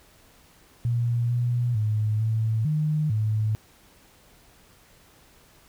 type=tone with pitch steps; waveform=sine; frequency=118.8 / 121.2 / 107.4 / 111.1 / 153 / 108.2 Hz; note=A#2 / B2 / A2 / A2 / D#3 / A2; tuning=+33 / -32 / -41 / +17 / -29 / -29 cents; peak=-21 dBFS; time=0.85-3.55 s; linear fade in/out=0 ms; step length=450 ms; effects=pink hiss -56 dBFS RMS until 5.68 s